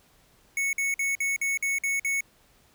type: tone bursts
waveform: square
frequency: 2210 Hz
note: C#7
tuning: 6 cents flat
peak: -25 dBFS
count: 8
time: 0.57-2.207 s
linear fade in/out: 2 ms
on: 160 ms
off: 51 ms
effects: pink hiss -61 dBFS RMS until 2.74 s